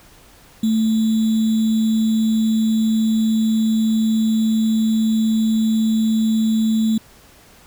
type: tone with sample-and-hold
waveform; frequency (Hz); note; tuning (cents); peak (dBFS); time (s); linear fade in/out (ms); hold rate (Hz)
sine; 220.9; A3; +7; -14; 0.63-6.98; 5; 3675
effects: pink hiss -48 dBFS RMS until 7.66 s